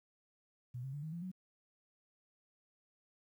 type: tone with pitch steps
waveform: sine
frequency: 123.4 / 133.79 / 145.06 / 157.28 / 170.53 / 184.89 Hz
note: B2 / C3 / D3 / D#3 / F3 / F#3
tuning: -1 / +39 / -21 / +19 / -41 / -1 cents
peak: -40 dBFS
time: 0.74-1.316 s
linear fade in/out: 10 ms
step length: 96 ms
effects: 12-bit